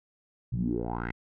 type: tone with low-pass filter sweep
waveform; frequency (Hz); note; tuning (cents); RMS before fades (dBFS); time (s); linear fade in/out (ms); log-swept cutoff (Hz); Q
10% pulse; 58.27; A#1; 0; -31; 0.52-1.12; 10; 120 to 2200; 5.7
effects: none